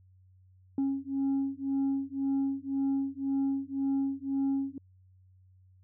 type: beating tone pair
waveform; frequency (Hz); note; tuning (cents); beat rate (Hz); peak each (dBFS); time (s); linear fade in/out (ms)
sine; 272.3 / 274.2; C#4 / C#4; -31 / -19; 1.9; -29; 0.78-4.78; 2
effects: tanh soft clip ceiling -24 dBFS + added 93 Hz sine -57 dBFS peak until 5.83 s